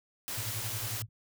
white noise, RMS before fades -37 dBFS, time 0.28-1.02 s, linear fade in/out 0 ms
sine tone with tremolo, 110 Hz, A2, in tune, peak -34 dBFS, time 0.37-1.09 s, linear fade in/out 10 ms, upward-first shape sine, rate 11 Hz, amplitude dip 100%
effects none

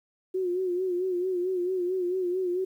sine tone with vibrato, 364.2 Hz, F#4, 27 cents flat, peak -25 dBFS, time 0.34-2.65 s, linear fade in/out 10 ms, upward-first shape sine, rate 4.5 Hz, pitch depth 65 cents each way, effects 10-bit

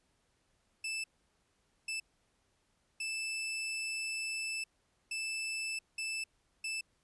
sawtooth tone bursts at uneven times, 2637 Hz, E7, in tune, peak -32 dBFS, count 6, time 0.84-1.04 / 1.88-2 / 3-4.64 / 5.11-5.79 / 5.98-6.24 / 6.64-6.81 s, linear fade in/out 5 ms, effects pink hiss -75 dBFS RMS until 7.03 s + resampled to 24000 Hz

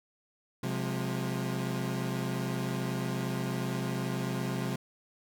30% pulse chord, F minor, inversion second, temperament equal with one note detuned, 130.81 / 178.9 / 207.7 Hz, C3 / F3 / Ab3, 0 / +42 / 0 cents, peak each -31 / -33 / -35 dBFS, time 0.63-4.76 s, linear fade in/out 5 ms, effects none

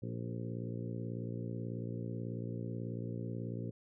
harmonic tone with a mistuned harmonic, 58.27 Hz, A#1, in tune, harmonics 2 / 3 / 4 / 5 / 6 / 7 / 8 / 9, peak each -40 / -44 / -46 / -48 / -50 / -51 / -52 / -53 dBFS, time 0.02-3.71 s, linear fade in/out 10 ms, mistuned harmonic 7, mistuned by -23 cents, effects none

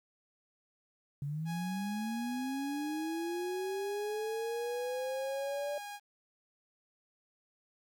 sine linear sweep, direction up, 138.8 to 587.3 Hz, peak -34 dBFS, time 1.22-5.78 s, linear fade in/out 2 ms
sawtooth tone with pitch glide, 830.6 to 820.1 Hz, G#5 to G#5, 0 to -22 cents, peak -38 dBFS, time 1.45-6 s, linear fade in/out 50 ms, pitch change -22 cents, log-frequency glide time 4.48-5.52 s
effects 11-bit

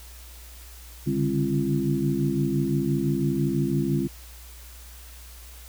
sine tone cluster, 142 / 147.9 / 201.8 / 267.3 / 340 Hz, C#3 / D3 / G#3 / C4 / F4, +42 / +13 / -49 / +37 / -46 cents, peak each -28 dBFS, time 1.06-4.08 s, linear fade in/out 20 ms, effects added 60 Hz sine -43 dBFS peak until 5.68 s + white hiss -48 dBFS RMS until 5.68 s

